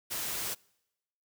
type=noise; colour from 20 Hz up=white; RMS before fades=-35 dBFS; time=0.1-0.55 s; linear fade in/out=20 ms; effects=noise-tail reverb RT60 0.9 s tail -26 dB re dry